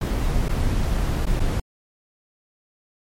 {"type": "noise with dropouts", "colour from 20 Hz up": "brown", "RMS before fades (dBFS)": -21, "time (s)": [0.01, 1.6], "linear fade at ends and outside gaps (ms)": 5, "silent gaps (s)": [[0.485, 0.491], [1.256, 1.265], [1.397, 1.402]], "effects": ["MP3 64 kbps"]}